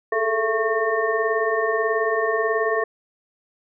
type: tone cluster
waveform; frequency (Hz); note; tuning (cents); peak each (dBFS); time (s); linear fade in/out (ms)
sine; 426.8 / 445.2 / 671 / 1099 / 1817; G#4 / A4 / E5 / C#6 / A#6; +47 / +20 / +31 / -15 / -45; -27 / -23 / -26 / -26 / -26; 0.12-2.84; 5
effects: none